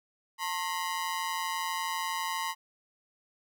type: ring-modulated tone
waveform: sawtooth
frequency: 987.8 Hz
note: B5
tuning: in tune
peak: -24 dBFS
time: 0.38-2.55 s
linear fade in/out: 50 ms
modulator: 86.1 Hz
effects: none